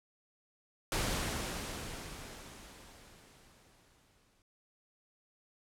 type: noise with exponential decay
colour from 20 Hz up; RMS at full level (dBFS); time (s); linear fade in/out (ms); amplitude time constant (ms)
pink; -32; 0.92-4.42; 1; 760
effects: low-pass 11000 Hz 12 dB/octave